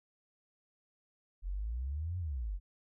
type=exponential two-way sweep; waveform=sine; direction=up then down; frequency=42.48 to 92.5 to 42.48 Hz; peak=-34 dBFS; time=1.42-2.6 s; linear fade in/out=50 ms; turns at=2.18 s; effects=none